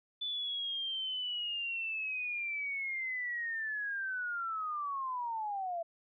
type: linear sweep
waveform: sine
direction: down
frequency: 3502 to 659.3 Hz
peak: -34 dBFS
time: 0.21-5.83 s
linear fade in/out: 10 ms
effects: none